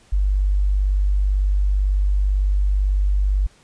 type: tone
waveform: sine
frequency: 49 Hz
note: G1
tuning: in tune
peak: -15 dBFS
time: 0.12-3.47 s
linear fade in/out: 10 ms
effects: pink hiss -54 dBFS RMS until 3.63 s + resampled to 22050 Hz